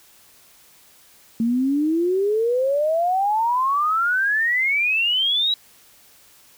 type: exponential sweep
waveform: sine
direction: up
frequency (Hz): 224 to 3919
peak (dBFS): -17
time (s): 1.4-5.54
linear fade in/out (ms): 2
effects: white hiss -52 dBFS RMS until 6.57 s